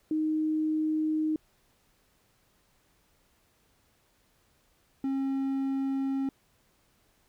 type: tone pair in turn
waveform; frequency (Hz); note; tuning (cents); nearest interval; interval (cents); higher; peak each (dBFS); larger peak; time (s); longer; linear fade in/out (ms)
sine / triangle; 311.1 / 270.3; D#4 / C#4; 0 / -44; major second; 244; first; -25; neither; 0.11-1.36 / 5.04-6.29; neither; 2
effects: pink hiss -68 dBFS RMS until 7.28 s